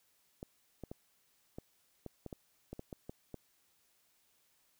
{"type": "clicks", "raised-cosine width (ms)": 2, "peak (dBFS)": -30, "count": 12, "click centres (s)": [0.429, 0.837, 0.915, 1.585, 2.063, 2.263, 2.328, 2.73, 2.794, 2.928, 3.095, 3.343], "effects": ["white hiss -73 dBFS RMS until 4.79 s"]}